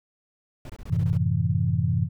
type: noise bursts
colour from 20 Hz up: brown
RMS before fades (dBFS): -38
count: 8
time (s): 0.65-1.172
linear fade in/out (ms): 2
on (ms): 46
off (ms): 22
type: chord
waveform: sine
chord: F# half-diminished seventh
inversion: none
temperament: equal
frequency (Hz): 92.5 / 110 / 130.81 / 164.81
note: F#2 / A2 / C3 / E3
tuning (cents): 0 / 0 / 0 / 0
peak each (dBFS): -26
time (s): 0.88-2.09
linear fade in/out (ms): 50
effects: none